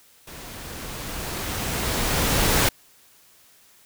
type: noise with level ramp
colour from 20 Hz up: pink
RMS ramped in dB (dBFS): -40 to -18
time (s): 0.27-2.69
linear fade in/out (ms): 5
effects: white hiss -55 dBFS RMS until 3.85 s